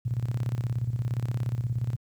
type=tone with tremolo; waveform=sine; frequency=119.6 Hz; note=A#2; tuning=45 cents sharp; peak=-23 dBFS; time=0.05-1.96 s; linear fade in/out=10 ms; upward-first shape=square; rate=17 Hz; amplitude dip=70%; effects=high-pass 60 Hz 12 dB/octave + 10-bit